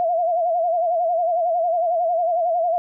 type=tone with vibrato; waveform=sine; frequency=683 Hz; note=F5; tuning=39 cents flat; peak=-17 dBFS; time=0-2.78 s; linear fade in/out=0 ms; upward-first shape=sine; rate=11 Hz; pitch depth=92 cents each way; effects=none